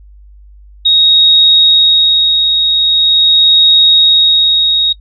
sine tone with tremolo, 3763 Hz, A#7, 16 cents sharp, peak -3 dBFS, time 0.85-4.93 s, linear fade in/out 10 ms, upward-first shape sine, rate 0.43 Hz, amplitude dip 40%, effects noise-tail reverb RT60 0.1 s tail -23 dB re dry + added 50 Hz sine -35 dBFS peak until 5 s

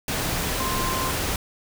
sine tone in noise, 1046.5 Hz, C6, in tune, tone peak -28 dBFS, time 0.6-1.11 s, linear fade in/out 2 ms, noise pink, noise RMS -26 dBFS, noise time 0.08-1.36 s, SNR -5 dB, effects none

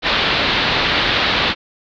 white low-pass noise, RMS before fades -17 dBFS, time 0.02-1.55 s, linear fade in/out 50 ms, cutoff 4200 Hz, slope 48 dB/octave, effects none

